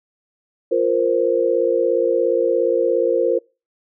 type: chord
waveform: sine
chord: F suspended fourth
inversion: none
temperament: equal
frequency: 349.2 / 466.2 / 523.3 Hz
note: F4 / Bb4 / C5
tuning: 0 / 0 / 0 cents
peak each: -21 / -18 / -19 dBFS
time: 0.71-3.39 s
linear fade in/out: 10 ms
effects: noise-tail reverb RT60 0.3 s tail -26 dB re dry